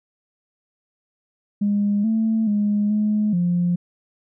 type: tone with pitch steps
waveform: sine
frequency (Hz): 204.3 / 222.1 / 207 / 211.4 / 175.5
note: G#3 / A3 / G#3 / G#3 / F3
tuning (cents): -28 / +16 / -5 / +31 / +9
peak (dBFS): -16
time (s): 1.61-3.76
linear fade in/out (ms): 10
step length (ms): 430
effects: tanh soft clip ceiling -12 dBFS